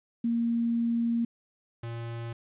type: tone pair in turn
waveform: sine / square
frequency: 233.1 / 116.55 Hz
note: A#3 / A#2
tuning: 0 / 0 cents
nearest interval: octave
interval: 1200 cents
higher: first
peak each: -24 / -35 dBFS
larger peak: first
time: 0.24-1.25 / 1.83-2.33 s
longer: first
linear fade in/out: 5 ms
effects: resampled to 8000 Hz + 10-bit